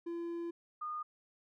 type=tone pair in turn; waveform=triangle / sine; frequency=340 / 1223.6 Hz; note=F4 / D#6; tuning=-46 / -29 cents; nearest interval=octave + minor seventh; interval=2217 cents; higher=second; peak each=-35 / -37 dBFS; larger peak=first; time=0.06-0.51 / 0.81-1.03 s; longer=first; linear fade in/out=10 ms; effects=none